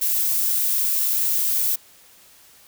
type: noise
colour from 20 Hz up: violet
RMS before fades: -21 dBFS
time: 0.01-1.76 s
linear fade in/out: 10 ms
effects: white hiss -51 dBFS RMS until 2.67 s